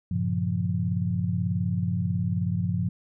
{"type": "chord", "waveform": "sine", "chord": "G half-diminished seventh", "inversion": "none", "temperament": "equal", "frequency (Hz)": [98, 116.54, 138.59, 174.61], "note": ["G2", "Bb2", "Db3", "F3"], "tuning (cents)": [0, 0, 0, 0], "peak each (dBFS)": [-28, -31, -33, -27], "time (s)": [0.11, 2.89], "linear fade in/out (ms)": 5, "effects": []}